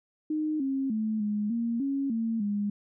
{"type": "tone with pitch steps", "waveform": "sine", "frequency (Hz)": [307.9, 269.7, 217.7, 208.8, 232.7, 275.5, 226.6, 204.9], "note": ["D#4", "C#4", "A3", "G#3", "A#3", "C#4", "A#3", "G#3"], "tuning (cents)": [-18, -47, -18, 10, -3, -11, -49, -23], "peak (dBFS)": -26, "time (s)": [0.3, 2.7], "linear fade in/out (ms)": 5, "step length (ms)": 300, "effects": []}